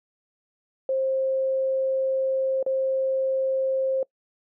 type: tone with dropouts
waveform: sine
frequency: 530 Hz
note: C5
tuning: 22 cents sharp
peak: -21 dBFS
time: 0.89-4.03 s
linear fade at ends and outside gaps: 2 ms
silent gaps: 2.628-2.663 s
effects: noise-tail reverb RT60 0.1 s tail -24 dB re dry